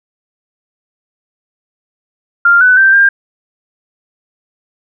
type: tone with pitch steps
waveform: sine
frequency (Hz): 1396 / 1498 / 1565 / 1599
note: F6 / F#6 / G6 / G6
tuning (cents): -1 / +21 / -3 / +34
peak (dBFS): -4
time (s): 2.45-3.09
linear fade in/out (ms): 5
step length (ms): 160
effects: none